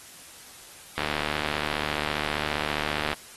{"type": "click train", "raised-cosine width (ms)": 0.3, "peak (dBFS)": -11, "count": 162, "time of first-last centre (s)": [0.98, 3.13], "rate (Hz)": 74.9, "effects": ["white hiss -47 dBFS RMS until 3.36 s", "AAC 32 kbps"]}